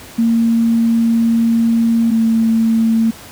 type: tone pair in turn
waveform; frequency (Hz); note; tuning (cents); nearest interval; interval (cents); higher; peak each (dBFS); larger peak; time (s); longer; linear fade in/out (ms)
sine; 229.7 / 225.6; A#3 / A3; -25 / +44; unison; 31; first; -10; neither; 0.18-2.11 / 2.11-3.11; first; 10
effects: pink hiss -36 dBFS RMS until 3.31 s + high-pass 60 Hz 12 dB/octave